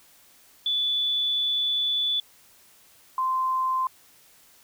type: tone pair in turn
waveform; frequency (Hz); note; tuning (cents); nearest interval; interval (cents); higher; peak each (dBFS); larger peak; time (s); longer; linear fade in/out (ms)
sine; 3465 / 1039.1; A7 / C6; -27 / -12; octave + major sixth; 2085; first; -22; neither; 0.66-2.2 / 3.18-3.87; first; 2
effects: white hiss -56 dBFS RMS until 4.63 s